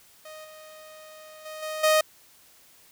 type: tone with level steps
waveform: sawtooth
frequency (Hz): 622.3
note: D#5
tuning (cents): 0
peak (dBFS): -37 / -41 / -33 / -27 / -14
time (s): 0.25-2.01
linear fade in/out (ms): 5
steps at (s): 0.44 / 1.45 / 1.62 / 1.83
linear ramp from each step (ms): 10
effects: white hiss -56 dBFS RMS until 2.91 s